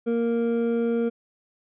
triangle tone pair together, 233.1 / 465.7 Hz, A#3 / A#4, 0 / -2 cents, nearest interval octave, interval 1198 cents, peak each -22 dBFS, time 0.06-1.1 s, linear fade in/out 20 ms, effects resampled to 8000 Hz

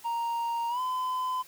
triangle tone with pitch glide, 932.3 to 1016.7 Hz, A#5 to B5, 0 to +50 cents, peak -26 dBFS, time 0.04-1.43 s, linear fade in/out 20 ms, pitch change +150 cents, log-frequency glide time 0.69-0.8 s, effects white hiss -53 dBFS RMS until 1.47 s

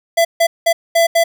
square tone bursts at uneven times, 670 Hz, E5, 28 cents sharp, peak -10 dBFS, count 5, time 0.17-0.25 / 0.4-0.47 / 0.66-0.73 / 0.95-1.07 / 1.15-1.24 s, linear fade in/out 10 ms, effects none

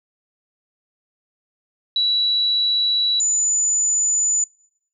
sine tone pair in turn, 3925 / 6994 Hz, B7 / A8, -11 / -11 cents, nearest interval minor seventh, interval 1000 cents, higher second, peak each -16 dBFS, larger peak neither, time 1.96-3.2 / 3.2-4.44 s, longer neither, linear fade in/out 2 ms, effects noise-tail reverb RT60 0.7 s tail -25 dB re dry

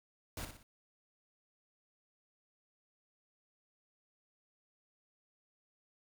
pink noise with echo, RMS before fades -42 dBFS, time 0.37-0.45 s, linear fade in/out 2 ms, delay 60 ms, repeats 3, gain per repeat -7 dB, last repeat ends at 0.63 s, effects none

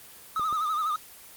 triangle tone with vibrato, 1244.5 Hz, D#6, in tune, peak -23 dBFS, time 0.36-0.96 s, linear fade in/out 2 ms, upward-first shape sine, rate 12 Hz, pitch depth 77 cents each way
clicks, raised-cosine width 2 ms, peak -29 / -30 dBFS, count 2, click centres 0.396 / 0.527 s
effects white hiss -48 dBFS RMS until 1.36 s + Opus 24 kbps

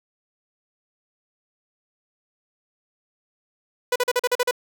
sawtooth tone bursts, 493.9 Hz, B4, in tune, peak -14 dBFS, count 8, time 3.92-4.511 s, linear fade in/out 5 ms, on 38 ms, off 41 ms, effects none

